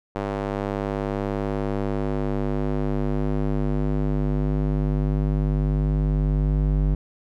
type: tone with band-pass filter sweep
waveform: square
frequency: 50.1 Hz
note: G1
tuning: 38 cents sharp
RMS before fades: -23 dBFS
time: 0.15-6.95 s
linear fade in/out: 5 ms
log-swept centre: 610 to 110 Hz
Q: 0.82
effects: none